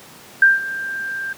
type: tone with ADSR envelope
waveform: sine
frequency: 1584 Hz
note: G6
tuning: 18 cents sharp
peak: -6 dBFS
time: 0.42-1.33 s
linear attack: 4 ms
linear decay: 170 ms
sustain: -17 dB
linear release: 4 ms
effects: pink hiss -42 dBFS RMS until 1.37 s + high-pass 150 Hz 12 dB/octave